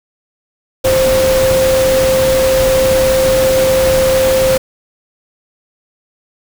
sine tone in noise, 525 Hz, C5, 6 cents sharp, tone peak -9 dBFS, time 0.84-4.58 s, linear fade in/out 10 ms, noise pink, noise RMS -18 dBFS, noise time 0.84-4.58 s, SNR +6 dB, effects none

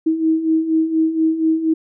sine beating tone pair, 317.2 / 321.4 Hz, D#4 / E4, +33 / -44 cents, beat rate 4.2 Hz, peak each -21 / -15 dBFS, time 0.06-1.74 s, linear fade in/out 10 ms, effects none

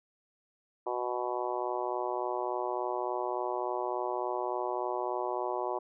harmonic tone, 123.47 Hz, B2, in tune, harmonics 3 / 4 / 5 / 6 / 7 / 8 / 9, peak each -36 / -40 / -37 / -39 / -38 / -38 / -44 dBFS, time 0.86-5.79 s, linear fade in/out 10 ms, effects none

